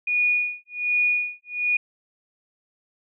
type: tone with tremolo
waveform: sine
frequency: 2454 Hz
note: D#7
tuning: 25 cents flat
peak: -17 dBFS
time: 0.07-1.77 s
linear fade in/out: 5 ms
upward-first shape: sine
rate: 1.3 Hz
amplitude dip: 100%
effects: none